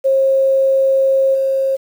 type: tone with level steps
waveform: sine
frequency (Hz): 537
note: C5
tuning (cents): +45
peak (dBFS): -10 / -13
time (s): 0.04-1.77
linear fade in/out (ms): 20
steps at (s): 1.34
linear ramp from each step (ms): 10
effects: 7-bit